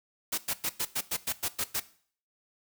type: noise bursts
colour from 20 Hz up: white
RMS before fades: -30 dBFS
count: 10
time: 0.32-1.801 s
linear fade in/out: 10 ms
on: 59 ms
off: 99 ms
effects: noise-tail reverb RT60 0.5 s tail -17 dB re dry